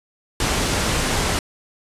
pink low-pass noise, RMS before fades -21 dBFS, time 0.4-1.39 s, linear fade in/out 2 ms, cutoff 9900 Hz, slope 24 dB/octave, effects resampled to 32000 Hz

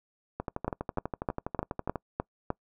two click trains, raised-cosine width 1 ms, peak -18 / -14 dBFS, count 20 / 7, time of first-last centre 0.4-1.957 / 0.68-2.504 s, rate 12.2 / 3.29 Hz, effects noise-tail reverb RT60 0.1 s tail -25 dB re dry

